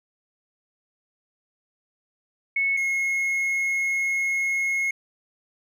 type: tone pair in turn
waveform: sine / triangle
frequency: 2200 / 2166 Hz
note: C#7 / C#7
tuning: -14 / -41 cents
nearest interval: unison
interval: 27 cents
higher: first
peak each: -20 dBFS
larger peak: neither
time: 2.56-2.77 / 2.77-4.91 s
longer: second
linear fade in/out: 5 ms
effects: none